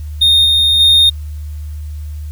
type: tone with level steps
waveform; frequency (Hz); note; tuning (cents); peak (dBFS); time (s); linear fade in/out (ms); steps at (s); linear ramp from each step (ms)
triangle; 3681; A#7; -23; -5 / -7 / -4; 0.21-1.1; 10; 0.44 / 0.79; 20
effects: added 75 Hz sine -22 dBFS peak until 2.31 s + white hiss -48 dBFS RMS until 2.31 s